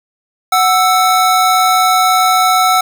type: tone pair together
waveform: square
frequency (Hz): 740.9 / 1321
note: F#5 / E6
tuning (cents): +2 / +3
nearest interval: minor seventh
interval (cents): 1001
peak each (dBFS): -12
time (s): 0.52-2.81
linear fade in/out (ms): 5
effects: none